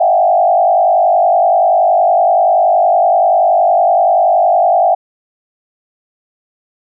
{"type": "tone with frequency modulation", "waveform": "sine", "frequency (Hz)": 713, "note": "F5", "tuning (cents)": 36, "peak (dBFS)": -7, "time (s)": [0, 4.95], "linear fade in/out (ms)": 10, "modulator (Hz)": 50.6, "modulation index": 1.5, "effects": []}